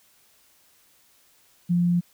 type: tone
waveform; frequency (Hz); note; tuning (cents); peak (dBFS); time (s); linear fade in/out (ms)
sine; 174.61; F3; 0; -18; 1.69-2.01; 20
effects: white hiss -60 dBFS RMS until 2.13 s